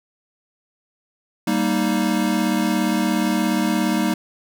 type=chord; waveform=square; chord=Eb major; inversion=first; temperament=equal; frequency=196 / 233.1 / 311.1 Hz; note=G3 / Bb3 / Eb4; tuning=0 / 0 / 0 cents; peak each=-23 dBFS; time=1.47-4.14 s; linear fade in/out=5 ms; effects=none